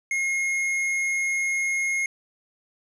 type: tone with hard clipping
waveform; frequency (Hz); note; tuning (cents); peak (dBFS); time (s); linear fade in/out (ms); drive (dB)
sine; 2152; C7; +48; -24; 0.11-2.06; 2; 8
effects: none